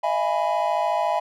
triangle chord, E major seventh, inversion third, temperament equal with one note detuned, 622.3 / 676.2 / 830.6 / 987.8 Hz, D#5 / E5 / G#5 / B5, 0 / +44 / 0 / 0 cents, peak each -25 / -23 / -23 / -25 dBFS, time 0.03-1.2 s, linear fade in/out 10 ms, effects none

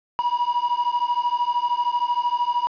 triangle beating tone pair, 960 / 973 Hz, B5 / B5, -49 / -26 cents, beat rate 13 Hz, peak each -21 dBFS, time 0.19-2.67 s, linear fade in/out 0 ms, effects resampled to 11025 Hz + 8-bit

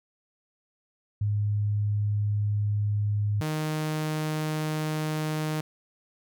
sine / sawtooth tone pair in turn, 103.83 / 154.81 Hz, G#2 / D#3, 0 / -8 cents, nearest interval perfect fifth, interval 692 cents, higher second, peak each -23 dBFS, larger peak neither, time 1.21-3.41 / 3.41-5.61 s, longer neither, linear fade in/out 5 ms, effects none

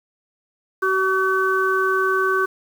harmonic tone, 380 Hz, F#4, 46 cents sharp, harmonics 1 / 3 / 4, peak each -21 / -21 / -21 dBFS, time 0.82-2.46 s, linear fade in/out 10 ms, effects 7-bit

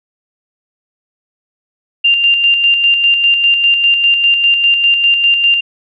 sine tone with tremolo, 2790 Hz, F7, 2 cents flat, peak -6 dBFS, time 2.04-5.61 s, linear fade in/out 10 ms, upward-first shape square, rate 5 Hz, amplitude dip 40%, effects none

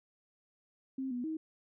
sine tone with pitch steps, 265.1 / 245.4 / 316.6 Hz, C4 / B3 / D#4, +23 / -11 / +30 cents, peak -34 dBFS, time 0.98-1.37 s, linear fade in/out 5 ms, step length 130 ms, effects none

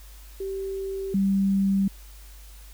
sine tone pair in turn, 387.5 / 195.49 Hz, G4 / G3, -20 / -4 cents, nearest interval octave, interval 1184 cents, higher first, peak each -28 / -19 dBFS, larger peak second, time 0.4-1.14 / 1.14-1.88 s, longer neither, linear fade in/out 5 ms, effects added 50 Hz sine -43 dBFS peak until 2.73 s + white hiss -52 dBFS RMS until 2.73 s

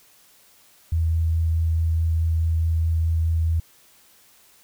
sine tone with vibrato, 81.6 Hz, E2, 17 cents flat, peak -18 dBFS, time 0.92-3.6 s, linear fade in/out 5 ms, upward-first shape sine, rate 4.7 Hz, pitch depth 9 cents each way, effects white hiss -55 dBFS RMS until 4.63 s

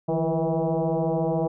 sine tone with frequency modulation, 156 Hz, D#3, 5 cents sharp, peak -21 dBFS, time 0.08-1.48 s, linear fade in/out 10 ms, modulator 163 Hz, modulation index 3.9, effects none

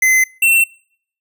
square tone pair in turn, 2050 / 2704 Hz, C7 / E7, -36 / +43 cents, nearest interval perfect fourth, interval 479 cents, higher second, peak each -10 dBFS, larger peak neither, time 0.02-0.24 / 0.42-0.64 s, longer neither, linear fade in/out 5 ms, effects noise-tail reverb RT60 0.6 s tail -25 dB re dry

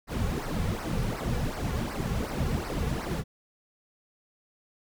brown noise with flanger, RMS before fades -30 dBFS, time 0.07-3.24 s, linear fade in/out 50 ms, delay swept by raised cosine 0.28 to 3.28 ms, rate 2.7 Hz, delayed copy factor -0.8, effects none

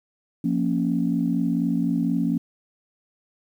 sine chord, Bb minor, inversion second, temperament equal, 174.61 / 233.1 / 277.2 Hz, F3 / Bb3 / Db4, 0 / 0 / 0 cents, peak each -24 dBFS, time 0.44-2.38 s, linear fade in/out 5 ms, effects tanh soft clip ceiling -10 dBFS + 9-bit

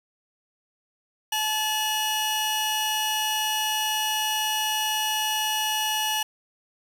sawtooth tone pair together, 864 / 2906 Hz, A5 / F#7, -32 / -32 cents, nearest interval octave + major sixth, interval 2100 cents, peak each -23 dBFS, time 1.32-6.23 s, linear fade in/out 5 ms, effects none

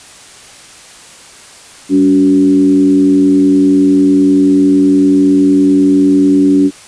sine tone with frequency modulation, 285.1 Hz, C#4, 49 cents sharp, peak -5 dBFS, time 1.89-6.71 s, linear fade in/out 50 ms, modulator 89.3 Hz, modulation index 0.6, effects white hiss -36 dBFS RMS until 6.87 s + resampled to 22050 Hz

